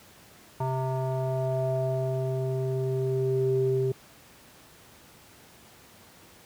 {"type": "tone with low-pass filter sweep", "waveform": "square", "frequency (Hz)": 130.81, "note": "C3", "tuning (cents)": 0, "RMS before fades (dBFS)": -27, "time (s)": [0.6, 3.92], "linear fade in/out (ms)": 5, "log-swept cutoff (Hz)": [890, 360], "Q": 5.3, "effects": ["pink hiss -53 dBFS RMS until 6.45 s", "high-pass 80 Hz 12 dB/octave"]}